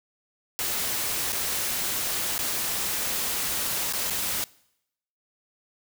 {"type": "noise with dropouts", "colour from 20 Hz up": "white", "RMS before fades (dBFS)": -28, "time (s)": [0.59, 4.44], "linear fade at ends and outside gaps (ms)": 0, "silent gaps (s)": [[1.322, 1.328], [2.38, 2.39], [3.925, 3.935], [4.1, 4.106]], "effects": ["noise-tail reverb RT60 0.8 s tail -23 dB re dry"]}